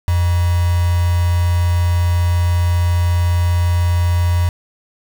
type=tone with quantisation; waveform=sine; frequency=87.31 Hz; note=F2; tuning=in tune; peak=-12 dBFS; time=0.08-4.49 s; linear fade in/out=0 ms; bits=4; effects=none